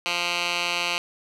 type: tone with band-pass filter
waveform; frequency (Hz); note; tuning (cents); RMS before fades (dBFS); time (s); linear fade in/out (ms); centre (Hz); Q
10% pulse; 174.2; F3; -4; -26; 0.06-0.98; 0; 3100; 1.6
effects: none